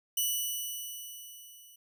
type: tone with level ramp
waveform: 5% pulse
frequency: 2960 Hz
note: F#7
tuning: in tune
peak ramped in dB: -18 to -45 dBFS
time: 0.17-1.76 s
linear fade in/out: 5 ms
effects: none